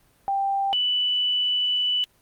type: tone pair in turn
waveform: sine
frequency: 788 / 2975 Hz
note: G5 / F#7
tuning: +9 / +9 cents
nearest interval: octave + major seventh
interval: 2300 cents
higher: second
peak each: -21 / -20 dBFS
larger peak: second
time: 0.28-0.73 / 0.73-2.04 s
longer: second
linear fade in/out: 0 ms
effects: pink hiss -61 dBFS RMS until 2.21 s + Opus 32 kbps